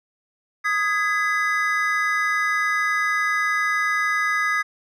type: chord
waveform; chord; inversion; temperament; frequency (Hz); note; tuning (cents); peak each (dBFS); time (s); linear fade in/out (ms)
triangle; G# minor; second; equal with one note detuned; 1244.5 / 1661.2 / 2014; D#6 / G#6 / B6; 0 / 0 / +33; -22; 0.64-4.63; 20
effects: none